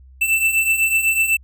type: beating tone pair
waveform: square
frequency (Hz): 2656 / 2664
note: E7 / E7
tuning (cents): +12 / +18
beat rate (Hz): 8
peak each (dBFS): -22 / -17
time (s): 0.21-1.37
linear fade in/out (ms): 10
effects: added 65 Hz sine -42 dBFS peak until 1.43 s